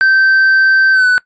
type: tone with pitch glide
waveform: triangle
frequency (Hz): 1554 to 1494.1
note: G6 to F#6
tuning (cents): -16 to +16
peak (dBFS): -5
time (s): 0.01-1.18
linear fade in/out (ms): 0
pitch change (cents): -68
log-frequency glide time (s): 0.92-1.07
effects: noise-tail reverb RT60 0.1 s tail -21 dB re dry + resampled to 16000 Hz